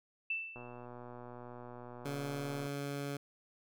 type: tone with exponential decay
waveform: sine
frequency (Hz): 2658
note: E7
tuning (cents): +14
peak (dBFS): -31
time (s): 0.3-0.86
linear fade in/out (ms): 5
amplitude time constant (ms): 120
type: click train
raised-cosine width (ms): 1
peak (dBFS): -35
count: 258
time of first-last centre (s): 0.56-2.667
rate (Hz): 122
type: tone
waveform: 15% pulse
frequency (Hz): 141.6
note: C#3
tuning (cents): +37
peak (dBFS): -31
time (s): 2.05-3.17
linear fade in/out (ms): 5
effects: none